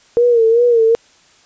sine tone with vibrato, 466.2 Hz, A#4, in tune, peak -8 dBFS, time 0.17-0.95 s, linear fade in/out 0 ms, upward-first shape sine, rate 2.6 Hz, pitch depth 74 cents each way, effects white hiss -50 dBFS RMS until 1.45 s + resampled to 16000 Hz

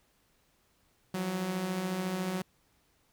sawtooth beating tone pair, 171.9 / 185.9 Hz, F3 / F#3, -27 / +8 cents, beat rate 14 Hz, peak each -36 / -28 dBFS, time 1.14-2.42 s, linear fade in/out 5 ms, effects pink hiss -70 dBFS RMS until 3.12 s

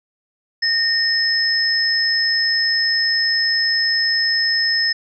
sine tone pair together, 1835 / 5190 Hz, A#6 / E8, -28 / -28 cents, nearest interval octave + tritone, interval 1800 cents, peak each -19 / -17 dBFS, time 0.62-4.93 s, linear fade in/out 10 ms, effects none

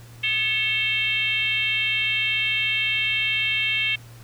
sine tone with frequency modulation, 2683 Hz, E7, 30 cents sharp, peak -20 dBFS, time 0.23-3.96 s, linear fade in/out 10 ms, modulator 484 Hz, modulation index 1.3, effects added 117 Hz sine -42 dBFS peak until 4.23 s + pink hiss -50 dBFS RMS until 4.23 s

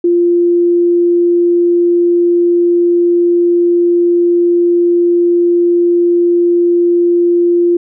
sine tone, 347.2 Hz, F4, 10 cents flat, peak -7 dBFS, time 0.04-7.77 s, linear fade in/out 5 ms, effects none

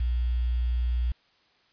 sine tone with quantisation, 60.4 Hz, B1, 38 cents flat, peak -23 dBFS, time 0-1.12 s, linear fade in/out 5 ms, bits 8, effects white hiss -64 dBFS RMS until 1.72 s + resampled to 11025 Hz

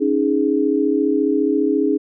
sine chord, C# suspended second, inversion none, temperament just, 277.2 / 311.8 / 415.8 Hz, C#4 / D#4 / G#4, 0 / +4 / +2 cents, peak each -19 dBFS, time 0-1.98 s, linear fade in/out 20 ms, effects none

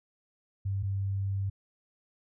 sine tone pair in turn, 98 / 98 Hz, G2 / G2, 0 / 0 cents, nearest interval unison, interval 0 cents, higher neither, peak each -28 dBFS, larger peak neither, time 0.65-0.83 / 0.83-1.5 s, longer second, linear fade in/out 10 ms, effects none

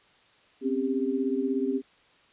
sine tone cluster, 256.7 / 273.3 / 397.3 Hz, C4 / C#4 / G4, -33 / -24 / +23 cents, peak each -29 dBFS, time 0.61-1.82 s, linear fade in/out 50 ms, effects white hiss -60 dBFS RMS until 2.32 s + resampled to 8000 Hz

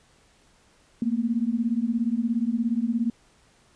sine beating tone pair, 223.9 / 240.9 Hz, A3 / B3, +30 / -43 cents, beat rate 17 Hz, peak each -25 dBFS, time 1.02-3.1 s, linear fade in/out 2 ms, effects pink hiss -60 dBFS RMS until 3.75 s + resampled to 22050 Hz

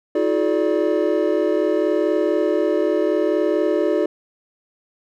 triangle tone cluster, 320.8 / 361.5 / 425.5 / 584 Hz, E4 / F#4 / G#4 / D5, -47 / -40 / +42 / -10 cents, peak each -20 dBFS, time 0.15-4.06 s, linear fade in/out 5 ms, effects none

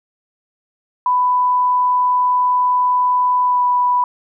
sine tone with pitch glide, 995 to 987 Hz, B5 to B5, +13 to -1 cents, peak -12 dBFS, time 1.06-4.04 s, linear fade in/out 2 ms, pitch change -14 cents, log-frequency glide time 3.44-3.62 s, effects none

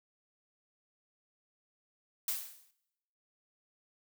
blue noise with exponential decay, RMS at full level -31 dBFS, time 2.28-2.71 s, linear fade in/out 2 ms, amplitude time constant 92 ms, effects noise-tail reverb RT60 0.9 s tail -21 dB re dry

